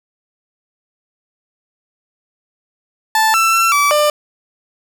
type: tone with pitch steps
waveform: 30% pulse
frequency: 879 / 1334 / 1348 / 1153 / 596 Hz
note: A5 / E6 / E6 / D6 / D5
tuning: -2 / +20 / +38 / -32 / +25 cents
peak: -8 dBFS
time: 3.15-4.1 s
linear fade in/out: 2 ms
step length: 190 ms
effects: none